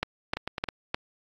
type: two click trains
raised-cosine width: 0.3 ms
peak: -10 / -15 dBFS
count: 4 / 4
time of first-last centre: 0.03-0.945 / 0.37-0.687 s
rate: 3.28 / 9.46 Hz
effects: AAC 64 kbps